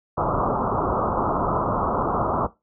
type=low-pass noise; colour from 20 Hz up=white; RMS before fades=-23 dBFS; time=0.17-2.47 s; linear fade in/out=10 ms; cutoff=1300 Hz; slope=96 dB/octave; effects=noise-tail reverb RT60 0.2 s tail -17 dB re dry